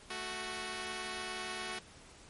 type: tone pair together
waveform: 5% pulse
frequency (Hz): 219.9 / 369.8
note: A3 / F#4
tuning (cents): -1 / -1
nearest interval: major sixth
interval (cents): 900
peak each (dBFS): -33 / -28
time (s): 0.1-1.79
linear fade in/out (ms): 5
effects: pink hiss -56 dBFS RMS until 2.29 s + MP3 48 kbps